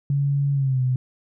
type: tone with pitch glide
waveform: sine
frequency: 140.9 to 127.72 Hz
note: C#3 to C3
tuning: +29 to -41 cents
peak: -18 dBFS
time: 0.1-0.96 s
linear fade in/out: 2 ms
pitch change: -170 cents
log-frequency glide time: 0.53-0.81 s
effects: none